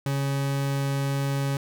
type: tone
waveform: 40% pulse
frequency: 138.59 Hz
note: C#3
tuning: in tune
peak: -23 dBFS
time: 0.06-1.57 s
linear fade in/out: 2 ms
effects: none